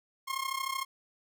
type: tone with amplitude modulation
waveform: sawtooth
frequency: 1072 Hz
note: C6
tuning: 42 cents sharp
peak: -25 dBFS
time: 0.27-0.85 s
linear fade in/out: 20 ms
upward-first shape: sine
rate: 33.1 Hz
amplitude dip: 80%
effects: none